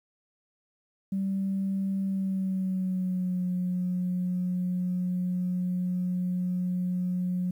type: tone with pitch glide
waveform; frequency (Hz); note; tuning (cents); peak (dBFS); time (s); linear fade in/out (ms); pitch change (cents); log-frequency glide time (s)
sine; 193.7 to 180.73; G3 to F#3; -20 to -40; -25; 1.12-7.51; 5; -120; 2.02-3.44
effects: tanh soft clip ceiling -21 dBFS + 10-bit